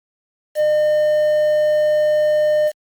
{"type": "tone with quantisation", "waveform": "triangle", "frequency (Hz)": 606, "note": "D#5", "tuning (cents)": -46, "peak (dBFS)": -11, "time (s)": [0.55, 2.72], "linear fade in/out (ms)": 50, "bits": 6, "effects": ["Opus 48 kbps"]}